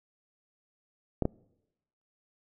clicks, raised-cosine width 2 ms, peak -13 dBFS, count 2, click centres 1.223 / 1.254 s, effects noise-tail reverb RT60 0.9 s tail -25 dB re dry

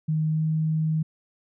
sine tone with pitch glide, 156.2 to 157.47 Hz, D#3 to D#3, +7 to +21 cents, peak -21 dBFS, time 0.08-1.03 s, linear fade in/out 10 ms, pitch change +14 cents, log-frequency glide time 0.31-0.42 s, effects none

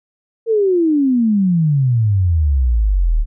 sine exponential sweep, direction down, 466.2 to 35.82 Hz, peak -11 dBFS, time 0.46-3.26 s, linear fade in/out 50 ms, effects none

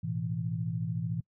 sine chord, A suspended second, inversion none, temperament just, 110 / 123.75 / 165 Hz, A2 / B2 / E3, 0 / +4 / +2 cents, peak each -35 / -36 / -33 dBFS, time 0.03-1.21 s, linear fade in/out 10 ms, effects noise-tail reverb RT60 0.1 s tail -26 dB re dry

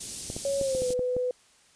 white band-stop noise, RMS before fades -34 dBFS, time 0-0.94 s, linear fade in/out 10 ms, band 320 to 4800 Hz, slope 12 dB/octave
clicks, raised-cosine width 2 ms, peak -21 dBFS, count 8, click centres 0.301 / 0.365 / 0.613 / 0.75 / 0.82 / 0.905 / 0.993 / 1.166 s
sine tone with pitch glide, 554.4 to 499.7 Hz, C#5 to B4, 0 to +20 cents, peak -25 dBFS, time 0.45-1.31 s, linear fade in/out 2 ms, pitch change -180 cents, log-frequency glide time 0.59-0.87 s
effects white hiss -60 dBFS RMS until 1.75 s + resampled to 22050 Hz

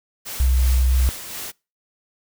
white noise with tremolo, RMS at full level -31 dBFS, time 0.25-1.52 s, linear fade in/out 20 ms, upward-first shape sine, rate 2.8 Hz, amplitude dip 40%
sine tone with vibrato, 63.5 Hz, B1, 49 cents sharp, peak -14 dBFS, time 0.4-1.09 s, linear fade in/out 0 ms, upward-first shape triangle, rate 3.9 Hz, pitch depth 9 cents each way
effects noise-tail reverb RT60 0.3 s tail -26 dB re dry

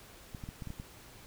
clicks, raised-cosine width 5 ms, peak -29 dBFS, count 7, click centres 0.348 / 0.438 / 0.489 / 0.622 / 0.673 / 0.704 / 0.799 s, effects pink hiss -54 dBFS RMS until 1.26 s

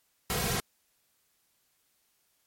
pink noise with comb filter, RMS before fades -30 dBFS, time 0.3-0.6 s, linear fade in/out 0 ms, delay 3.4 ms, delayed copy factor -0.85, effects white hiss -72 dBFS RMS until 2.46 s + MP3 64 kbps

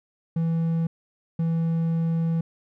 triangle tone bursts at uneven times, 164.81 Hz, E3, in tune, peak -19 dBFS, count 2, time 0.36-0.87 / 1.39-2.41 s, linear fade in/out 5 ms, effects none

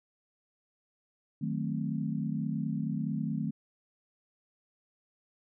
sine chord, D# diminished seventh, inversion none, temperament equal, 155.56 / 185 / 220 / 261.6 Hz, D#3 / F#3 / A3 / C4, 0 / 0 / 0 / 0 cents, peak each -34 / -37 / -34 / -38 dBFS, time 1.41-3.51 s, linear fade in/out 10 ms, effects none

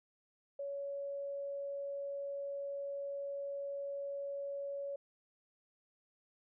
sine tone, 561 Hz, C#5, 21 cents sharp, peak -38 dBFS, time 0.59-4.96 s, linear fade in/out 5 ms, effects none

